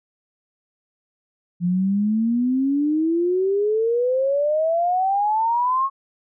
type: exponential sweep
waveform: sine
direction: up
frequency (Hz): 172.3 to 1100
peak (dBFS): -17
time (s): 1.6-5.9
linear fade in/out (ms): 50
effects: none